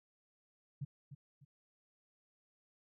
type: tone with echo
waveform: sine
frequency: 140 Hz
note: C#3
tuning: 18 cents sharp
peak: -37 dBFS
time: 0.81-0.85 s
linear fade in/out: 10 ms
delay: 300 ms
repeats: 2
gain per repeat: -10 dB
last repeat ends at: 1.45 s
effects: none